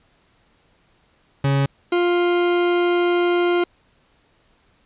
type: tone pair in turn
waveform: 40% pulse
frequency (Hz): 138.59 / 350.7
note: C#3 / F4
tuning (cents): 0 / +7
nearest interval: octave + major third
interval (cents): 1607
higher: second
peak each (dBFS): -15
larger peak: neither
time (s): 1.44-1.66 / 1.92-3.64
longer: second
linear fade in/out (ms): 5
effects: pink hiss -60 dBFS RMS until 4.85 s + resampled to 8000 Hz